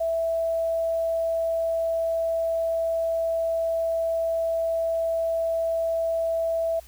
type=tone; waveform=sine; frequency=659.3 Hz; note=E5; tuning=in tune; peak=-22 dBFS; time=0-6.8 s; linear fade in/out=10 ms; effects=added 60 Hz sine -48 dBFS peak until 6.87 s + white hiss -53 dBFS RMS until 6.87 s